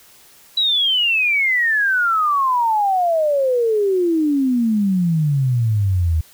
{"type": "exponential sweep", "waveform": "sine", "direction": "down", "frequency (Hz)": [3951, 77.3], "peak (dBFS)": -14, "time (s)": [0.57, 6.21], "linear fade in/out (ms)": 5, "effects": ["white hiss -48 dBFS RMS until 6.33 s"]}